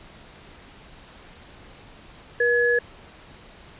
sine tone pair together, 480 / 1696.3 Hz, B4 / G#6, -49 / +36 cents, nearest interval octave + minor seventh, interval 2185 cents, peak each -20 dBFS, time 2.4-2.79 s, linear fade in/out 5 ms, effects pink hiss -47 dBFS RMS until 3.79 s + resampled to 8000 Hz

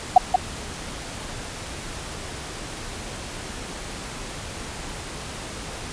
sine tone with echo, 742 Hz, F#5, 5 cents sharp, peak -5 dBFS, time 0.16-0.18 s, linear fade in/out 5 ms, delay 180 ms, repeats 1, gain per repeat -6 dB, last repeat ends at 0.36 s, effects pink hiss -34 dBFS RMS until 5.92 s + resampled to 22050 Hz

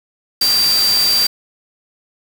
sine tone in noise, 4700 Hz, D8, 1 cent sharp, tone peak -12 dBFS, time 0.41-1.27 s, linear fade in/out 5 ms, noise white, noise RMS -21 dBFS, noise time 0.41-1.27 s, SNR +6 dB, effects none

